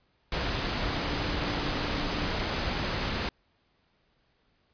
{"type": "tone in noise", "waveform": "sine", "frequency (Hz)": 293.7, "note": "D4", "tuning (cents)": 0, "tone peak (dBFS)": -39, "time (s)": [0.85, 2.29], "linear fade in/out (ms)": 2, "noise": "pink", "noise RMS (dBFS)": -30, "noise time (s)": [0.32, 3.29], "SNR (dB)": -12, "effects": ["pink hiss -70 dBFS RMS until 4.73 s", "resampled to 11025 Hz"]}